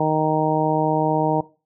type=harmonic tone; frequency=155.56 Hz; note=D#3; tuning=in tune; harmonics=1 / 2 / 3 / 4 / 5 / 6; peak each=-24 / -24 / -24 / -24 / -24 / -24 dBFS; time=0-1.41 s; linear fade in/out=5 ms; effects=noise-tail reverb RT60 0.3 s tail -18 dB re dry